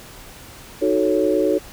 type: chord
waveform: sine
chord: D# half-diminished seventh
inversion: none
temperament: equal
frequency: 311.1 / 370 / 440 / 554.4 Hz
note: D#4 / F#4 / A4 / C#5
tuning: 0 / 0 / 0 / 0 cents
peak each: -21 dBFS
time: 0.81-1.59 s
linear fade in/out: 20 ms
effects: pink hiss -41 dBFS RMS until 1.72 s